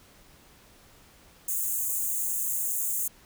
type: high-pass noise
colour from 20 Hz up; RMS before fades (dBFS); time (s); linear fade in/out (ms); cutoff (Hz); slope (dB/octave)
white; -29; 1.48-3.08; 5; 6500; 96
effects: pink hiss -56 dBFS RMS until 3.25 s